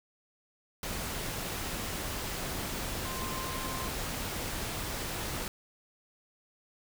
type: tone in noise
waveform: sine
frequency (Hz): 1046.5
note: C6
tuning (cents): 0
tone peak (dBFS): -40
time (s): 3.05-3.88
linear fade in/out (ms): 2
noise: pink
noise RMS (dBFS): -36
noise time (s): 0.83-5.48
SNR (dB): -7
effects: none